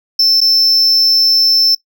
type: tone with dropouts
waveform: triangle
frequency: 5320 Hz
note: E8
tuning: 15 cents sharp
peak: -6 dBFS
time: 0.19-1.75 s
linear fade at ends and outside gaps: 5 ms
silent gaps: 0.406-0.413 s
effects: noise-tail reverb RT60 0.1 s tail -20 dB re dry